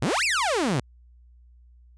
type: exponential two-way sweep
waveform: sawtooth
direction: up then down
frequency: 103.3 to 2795 to 114.2 Hz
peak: -18 dBFS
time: 0.02-0.8 s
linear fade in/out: 5 ms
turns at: 0.24 s
effects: added 60 Hz sine -50 dBFS peak until 1.97 s + resampled to 22050 Hz